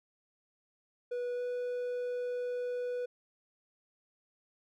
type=tone with pitch glide; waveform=triangle; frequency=488.8 to 492.2 Hz; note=B4 to B4; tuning=-18 to -6 cents; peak=-31 dBFS; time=1.11-3.06 s; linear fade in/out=10 ms; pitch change=+12 cents; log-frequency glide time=1.35-1.41 s; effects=none